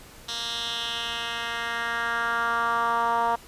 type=tone with band-pass filter sweep; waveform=10% pulse; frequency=233.1 Hz; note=A#3; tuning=in tune; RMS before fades=-27 dBFS; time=0.28-3.36 s; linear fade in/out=10 ms; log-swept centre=4300 to 870 Hz; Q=2.6; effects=pink hiss -48 dBFS RMS until 3.47 s + resampled to 32000 Hz